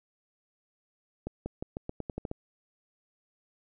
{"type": "accelerating click train", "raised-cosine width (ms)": 2, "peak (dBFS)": -21, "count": 10, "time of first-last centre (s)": [1.27, 2.314], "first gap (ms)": 190, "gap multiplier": 0.87, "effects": []}